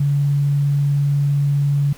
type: tone with vibrato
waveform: sine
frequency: 142.4 Hz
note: C#3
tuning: 47 cents sharp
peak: -14 dBFS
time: 0-1.93 s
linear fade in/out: 5 ms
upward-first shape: square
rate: 20 Hz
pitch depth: 10 cents each way
effects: pink hiss -44 dBFS RMS until 1.97 s